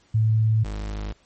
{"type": "tone pair in turn", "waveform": ["sine", "40% pulse"], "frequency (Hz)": [110, 51.78], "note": ["A2", "G#1"], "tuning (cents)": [0, -4], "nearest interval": "octave + minor second", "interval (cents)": 1304, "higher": "first", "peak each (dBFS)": [-16, -27], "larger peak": "first", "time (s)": [[0.14, 0.64], [0.64, 1.13]], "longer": "first", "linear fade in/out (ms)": 10, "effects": ["pink hiss -60 dBFS RMS until 1.25 s", "MP3 32 kbps"]}